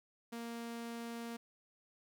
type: tone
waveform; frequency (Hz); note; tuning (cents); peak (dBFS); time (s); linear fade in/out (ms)
sawtooth; 233.1; A#3; 0; -38; 0.32-1.37; 10
effects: none